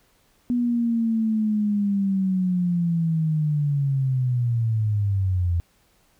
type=linear sweep; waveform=sine; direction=down; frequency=245 to 84 Hz; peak=-19 dBFS; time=0.5-5.6 s; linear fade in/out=0 ms; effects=pink hiss -62 dBFS RMS until 6.19 s